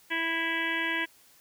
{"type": "harmonic tone", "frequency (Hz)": 329.4, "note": "E4", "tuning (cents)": -1, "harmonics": [1, 2, 3, 5, 6, 7, 8, 9, 10], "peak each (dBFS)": [-36, -44, -37, -32, -32, -36, -39, -40, -41], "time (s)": [0.1, 1.06], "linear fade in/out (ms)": 20, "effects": ["white hiss -59 dBFS RMS until 1.4 s"]}